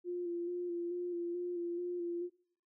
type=tone with vibrato; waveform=sine; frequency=349.2 Hz; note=F4; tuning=in tune; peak=-35 dBFS; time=0.04-2.3 s; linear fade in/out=50 ms; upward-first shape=square; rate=2.3 Hz; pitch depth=22 cents each way; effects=noise-tail reverb RT60 0.6 s tail -22 dB re dry